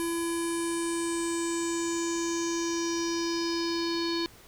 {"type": "tone with low-pass filter sweep", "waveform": "square", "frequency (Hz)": 336.4, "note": "E4", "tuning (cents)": 35, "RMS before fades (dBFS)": -30, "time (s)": [0, 4.26], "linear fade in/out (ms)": 0, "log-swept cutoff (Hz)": [11000, 4300], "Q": 6.3, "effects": ["pink hiss -53 dBFS RMS until 4.47 s"]}